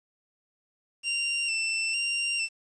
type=tone with vibrato; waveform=sawtooth; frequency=2724 Hz; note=F7; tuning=44 cents flat; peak=-23 dBFS; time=1.03-2.49 s; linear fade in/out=50 ms; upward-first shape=square; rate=1.1 Hz; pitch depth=32 cents each way; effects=resampled to 22050 Hz + 9-bit